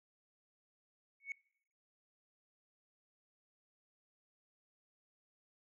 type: tone with exponential growth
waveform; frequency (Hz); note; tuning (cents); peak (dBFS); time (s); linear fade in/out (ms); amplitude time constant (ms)
sine; 2217; C#7; 0; -33; 1.2-1.32; 2; 24
effects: noise-tail reverb RT60 0.7 s tail -26 dB re dry + tanh soft clip ceiling -34 dBFS